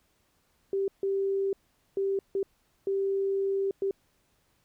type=tone bursts at uneven times; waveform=sine; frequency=391.3 Hz; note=G4; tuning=3 cents flat; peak=-25 dBFS; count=6; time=0.73-0.88 / 1.03-1.53 / 1.97-2.19 / 2.35-2.43 / 2.87-3.71 / 3.82-3.91 s; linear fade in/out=2 ms; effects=pink hiss -70 dBFS RMS until 4.64 s